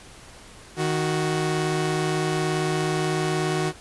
sawtooth tone pair together, 155.57 / 370 Hz, D#3 / F#4, 0 / 0 cents, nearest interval octave + minor third, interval 1500 cents, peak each -21 dBFS, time 0.76-3.73 s, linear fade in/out 50 ms, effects pink hiss -46 dBFS RMS until 3.8 s + resampled to 24000 Hz

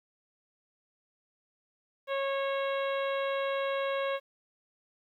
harmonic tone, 548 Hz, C#5, 20 cents flat, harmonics 1 / 2 / 3 / 4 / 5 / 6 / 7, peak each -30 / -36 / -40 / -42 / -44 / -46 / -47 dBFS, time 2.07-4.2 s, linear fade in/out 50 ms, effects 11-bit

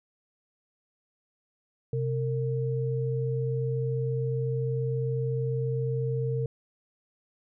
sine tone pair together, 130.06 / 457.1 Hz, C3 / A#4, -10 / -34 cents, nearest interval octave + minor seventh, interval 2176 cents, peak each -27 / -31 dBFS, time 1.93-6.46 s, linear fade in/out 2 ms, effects none

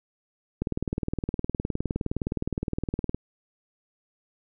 click train, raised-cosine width 3 ms, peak -14 dBFS, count 50, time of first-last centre 0.62-3.146 s, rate 19.4 Hz, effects none

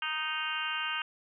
harmonic tone, 310.9 Hz, D#4, 1 cent flat, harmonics 3 / 4 / 5 / 6 / 7 / 8 / 9 / 10, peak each -42 / -38 / -36 / -46 / -43 / -41 / -36 / -41 dBFS, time 0.02-1.02 s, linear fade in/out 2 ms, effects none

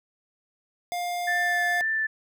square tone, 705 Hz, F5, 16 cents sharp, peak -28 dBFS, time 0.92-1.81 s, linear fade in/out 0 ms
sine tone with vibrato, 1760 Hz, A6, in tune, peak -23 dBFS, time 1.27-2.07 s, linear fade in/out 10 ms, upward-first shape triangle, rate 2 Hz, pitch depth 16 cents each way
effects none

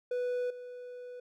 triangle tone with level steps, 493.9 Hz, B4, in tune, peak -28 / -40 dBFS, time 0.11-1.2 s, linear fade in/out 5 ms, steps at 0.5 s, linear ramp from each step 5 ms, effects none

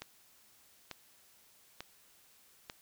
click train, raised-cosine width 0.2 ms, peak -24 dBFS, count 4, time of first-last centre 0.02-2.699 s, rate 1.12 Hz, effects white hiss -64 dBFS RMS until 2.81 s

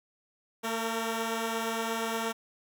10% pulse tone pair together, 225.5 / 459.5 Hz, A3 / A#4, +43 / -25 cents, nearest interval octave, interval 1232 cents, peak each -23 / -27 dBFS, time 0.63-2.33 s, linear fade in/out 20 ms, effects none

